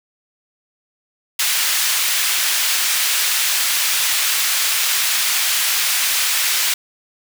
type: high-pass noise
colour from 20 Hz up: pink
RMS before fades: -18 dBFS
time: 1.39-6.74 s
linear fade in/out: 5 ms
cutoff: 2100 Hz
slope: 12 dB/octave
effects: none